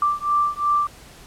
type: beating tone pair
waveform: sine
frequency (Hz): 1174.7 / 1177.5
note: D6 / D6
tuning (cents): 0 / +4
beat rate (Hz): 2.8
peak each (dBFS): -21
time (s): 0.02-0.87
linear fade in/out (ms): 2
effects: pink hiss -45 dBFS RMS until 1.26 s + low-pass 12000 Hz 12 dB/octave